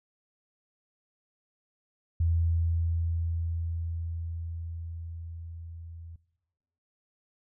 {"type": "tone with level ramp", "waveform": "sine", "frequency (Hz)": 83.4, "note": "E2", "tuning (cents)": 21, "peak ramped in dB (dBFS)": [-22, -42], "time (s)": [2.2, 6.16], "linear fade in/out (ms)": 5, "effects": ["noise-tail reverb RT60 1.0 s tail -20 dB re dry"]}